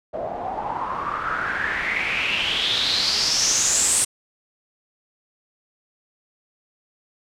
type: noise with low-pass filter sweep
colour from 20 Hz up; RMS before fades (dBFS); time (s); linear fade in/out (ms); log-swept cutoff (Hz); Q
white; -23; 0.13-4.05; 10; 610 to 8800; 6.3
effects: none